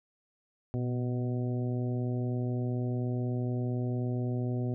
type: harmonic tone with a mistuned harmonic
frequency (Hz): 124.1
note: B2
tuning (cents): +9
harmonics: 1 / 2 / 3 / 4 / 5 / 6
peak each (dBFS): -30 / -35 / -39 / -45 / -45 / -50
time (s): 0.74-4.74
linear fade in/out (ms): 0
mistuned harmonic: 1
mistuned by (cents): -42
effects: none